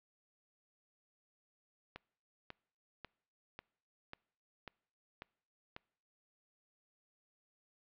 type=click train; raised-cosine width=0.3 ms; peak=-29 dBFS; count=8; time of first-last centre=1.96-5.764 s; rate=1.84 Hz; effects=noise-tail reverb RT60 0.7 s tail -26 dB re dry + low-pass 4000 Hz 12 dB/octave